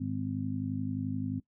harmonic tone, 51.5 Hz, G#1, 14 cents flat, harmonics 2 / 3 / 4 / 5, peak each -37 / -39 / -39 / -34 dBFS, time 0-1.4 s, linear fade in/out 10 ms, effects noise-tail reverb RT60 0.1 s tail -17 dB re dry

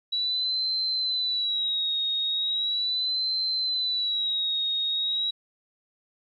sine tone with vibrato, 3913 Hz, B7, 17 cents flat, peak -24 dBFS, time 0.12-5.31 s, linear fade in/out 10 ms, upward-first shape sine, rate 0.38 Hz, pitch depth 79 cents each way, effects 11-bit

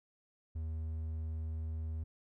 triangle tone, 79.6 Hz, D#2, 40 cents sharp, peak -34 dBFS, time 0.55-2.04 s, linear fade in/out 10 ms, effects none

